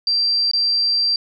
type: tone with dropouts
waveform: sine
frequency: 4709 Hz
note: D8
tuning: 4 cents sharp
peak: -15 dBFS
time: 0.07-1.16 s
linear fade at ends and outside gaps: 2 ms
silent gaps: 0.514-0.534 s
effects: none